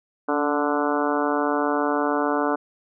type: harmonic tone with a mistuned harmonic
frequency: 146.83 Hz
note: D3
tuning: in tune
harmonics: 2 / 3 / 4 / 5 / 6 / 7 / 8 / 9 / 10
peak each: -25 / -27 / -28 / -29 / -30 / -30 / -31 / -32 / -32 dBFS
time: 0.28-2.56 s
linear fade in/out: 10 ms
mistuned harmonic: 2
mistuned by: -30 cents
effects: none